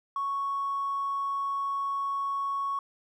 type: tone with tanh clipping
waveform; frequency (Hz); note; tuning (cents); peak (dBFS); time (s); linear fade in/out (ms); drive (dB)
triangle; 1108.7; C#6; 0; -27; 0.16-2.79; 2; 1
effects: none